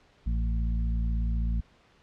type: harmonic tone with a mistuned harmonic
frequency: 56.1 Hz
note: A1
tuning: 34 cents sharp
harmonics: 1 / 2 / 3 / 4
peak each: -25 / -38 / -37 / -40 dBFS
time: 0.26-1.61 s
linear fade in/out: 10 ms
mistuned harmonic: 4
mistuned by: +19 cents
effects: pink hiss -61 dBFS RMS until 2.02 s + low-pass 4000 Hz 12 dB/octave